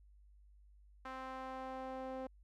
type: tone with band-pass filter sweep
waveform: sawtooth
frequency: 261.5 Hz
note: C4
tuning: 1 cent flat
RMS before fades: -45 dBFS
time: 1.05-2.27 s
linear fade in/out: 5 ms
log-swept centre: 1200 to 560 Hz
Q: 1.6
effects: added 50 Hz sine -60 dBFS peak until 2.43 s